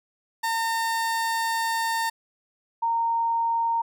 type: tone pair in turn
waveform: 30% pulse / sine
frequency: 910 / 922.7 Hz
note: A#5 / A#5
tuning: -42 / -18 cents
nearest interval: unison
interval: 24 cents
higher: second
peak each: -21 dBFS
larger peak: neither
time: 0.43-2.1 / 2.82-3.82 s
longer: first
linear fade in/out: 10 ms
effects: none